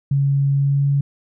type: tone with pitch glide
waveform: sine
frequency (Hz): 139.3 to 140.67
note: C#3 to C#3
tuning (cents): +9 to +26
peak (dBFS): -14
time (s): 0.11-1.01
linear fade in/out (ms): 5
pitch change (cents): +17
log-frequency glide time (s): 0.53-0.87
effects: none